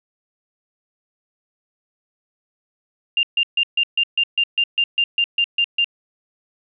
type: tone bursts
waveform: sine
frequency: 2794 Hz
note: F7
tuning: in tune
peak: -14 dBFS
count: 14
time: 3.17-5.844 s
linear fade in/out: 2 ms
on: 61 ms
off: 140 ms
effects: none